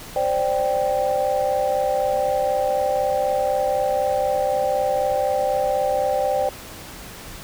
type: chord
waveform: sine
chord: C suspended second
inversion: none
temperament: equal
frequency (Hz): 523.3 / 587.3 / 784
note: C5 / D5 / G5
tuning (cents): 0 / 0 / 0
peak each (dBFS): -22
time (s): 0.16-6.49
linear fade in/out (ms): 2
effects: tanh soft clip ceiling -10 dBFS + pink hiss -38 dBFS RMS until 7.43 s